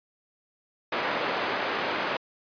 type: band-pass noise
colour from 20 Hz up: pink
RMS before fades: -29 dBFS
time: 0.92-2.17 s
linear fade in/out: 5 ms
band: 410 to 2700 Hz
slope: 12 dB/octave
effects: resampled to 11025 Hz